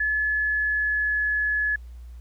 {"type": "tone with pitch glide", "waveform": "sine", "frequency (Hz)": [1716, 1705.1], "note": ["A6", "G#6"], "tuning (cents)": [-44, 45], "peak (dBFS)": -21, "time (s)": [0, 1.76], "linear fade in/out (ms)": 5, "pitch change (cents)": -11, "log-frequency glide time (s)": [0.15, 1.2], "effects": ["added 60 Hz sine -38 dBFS peak until 2.2 s", "pink hiss -63 dBFS RMS until 2.2 s"]}